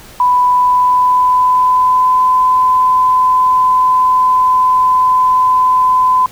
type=tone with pitch glide; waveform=sine; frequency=992 to 1014.6 Hz; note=B5 to B5; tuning=+7 to +46 cents; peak=-7 dBFS; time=0.2-6.26 s; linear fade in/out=2 ms; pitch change=+39 cents; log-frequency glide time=0.45-2.25 s; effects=pink hiss -37 dBFS RMS until 6.31 s

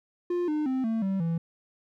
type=tone with pitch steps; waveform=triangle; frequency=352.2 / 303.1 / 260.8 / 224.5 / 193.15 / 166.22 Hz; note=F4 / D#4 / C4 / A3 / G3 / E3; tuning=+15 / -45 / -5 / +35 / -25 / +15 cents; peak=-23 dBFS; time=0.3-1.38 s; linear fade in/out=5 ms; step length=180 ms; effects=none

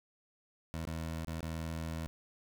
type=tone with dropouts; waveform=20% pulse; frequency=81.2 Hz; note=E2; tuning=26 cents flat; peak=-32 dBFS; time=0.74-2.07 s; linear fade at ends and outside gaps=0 ms; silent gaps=0.852-0.872 / 1.247-1.272 / 1.406-1.429 s; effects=none

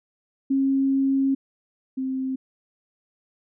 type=tone pair in turn; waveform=sine; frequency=270.7 / 262.7 Hz; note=C#4 / C4; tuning=-41 / +7 cents; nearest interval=minor second; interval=52 cents; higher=first; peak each=-18 / -24 dBFS; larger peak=first; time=0.5-1.35 / 1.97-2.36 s; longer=first; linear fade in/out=10 ms; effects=none

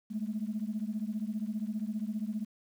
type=beating tone pair; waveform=sine; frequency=207.7 / 222.7 Hz; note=G#3 / A3; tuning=0 / +21 cents; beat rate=15 Hz; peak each=-34 / -35 dBFS; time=0.1-2.45 s; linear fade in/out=20 ms; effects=tanh soft clip ceiling -25 dBFS + 10-bit

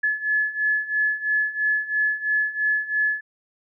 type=beating tone pair; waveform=sine; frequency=1712 / 1715 Hz; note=A6 / A6; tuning=-48 / -45 cents; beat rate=3 Hz; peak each=-25 / -22 dBFS; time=0.03-3.21 s; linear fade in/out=10 ms; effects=none

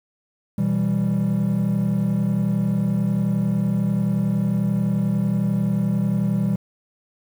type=chord; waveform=triangle; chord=E minor; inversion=second; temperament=equal; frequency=123.47 / 164.81 / 196 Hz; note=B2 / E3 / G3; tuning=0 / 0 / 0 cents; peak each=-22 / -21 / -18 dBFS; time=0.58-6.56 s; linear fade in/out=5 ms; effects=tanh soft clip ceiling -11 dBFS + 8-bit

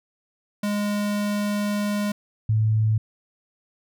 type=tone pair in turn; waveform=square / sine; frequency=206.2 / 109.23 Hz; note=G#3 / A2; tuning=-12 / -12 cents; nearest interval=major seventh; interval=1100 cents; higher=first; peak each=-23 / -17 dBFS; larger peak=second; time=0.63-2.12 / 2.49-2.98 s; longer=first; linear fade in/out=5 ms; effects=none

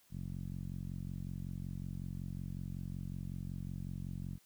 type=tone with low-pass filter; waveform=10% pulse; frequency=45.39 Hz; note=F#1; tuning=32 cents flat; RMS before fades=-42 dBFS; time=0.1-4.39 s; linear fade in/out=50 ms; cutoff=170 Hz; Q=1.7; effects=white hiss -68 dBFS RMS until 4.45 s

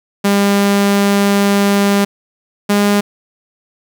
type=tone pair in turn; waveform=sawtooth; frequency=200.7 / 204 Hz; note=G3 / G#3; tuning=+41 / -31 cents; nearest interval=unison; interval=28 cents; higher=second; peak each=-6 dBFS; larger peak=neither; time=0.24-2.05 / 2.69-3.01 s; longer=first; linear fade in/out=10 ms; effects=8-bit

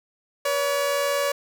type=tone pair together; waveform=sawtooth; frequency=486 / 567 Hz; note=B4 / C#5; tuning=-28 / +39 cents; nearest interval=minor third; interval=267 cents; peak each=-27 / -18 dBFS; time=0.45-1.32 s; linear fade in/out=5 ms; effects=none

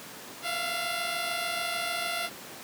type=tone pair together; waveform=10% pulse; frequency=676.2 / 703 Hz; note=E5 / F5; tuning=+44 / +11 cents; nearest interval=minor second; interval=67 cents; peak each=-24 dBFS; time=0.42-2.3 s; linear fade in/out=50 ms; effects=pink hiss -43 dBFS RMS until 2.63 s + high-pass 200 Hz 12 dB/octave

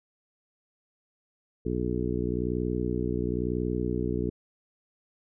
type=harmonic tone; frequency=61 Hz; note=B1; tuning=21 cents flat; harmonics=1 / 2 / 3 / 4 / 5 / 6 / 7; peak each=-34 / -34 / -34 / -34 / -34 / -34 / -34 dBFS; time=1.65-4.3 s; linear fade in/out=10 ms; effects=none

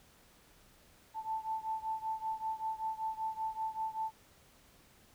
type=beating tone pair; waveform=sine; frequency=880 / 885.2 Hz; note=A5 / A5; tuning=0 / +10 cents; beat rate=5.2 Hz; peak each=-37 / -39 dBFS; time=1.14-4.12 s; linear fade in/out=50 ms; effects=pink hiss -63 dBFS RMS until 5.14 s

